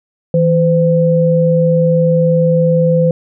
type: tone pair together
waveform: sine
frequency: 162.64 / 511 Hz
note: E3 / C5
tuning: -23 / -41 cents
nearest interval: octave + minor sixth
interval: 1982 cents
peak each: -11 dBFS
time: 0.34-3.11 s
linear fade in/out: 2 ms
effects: none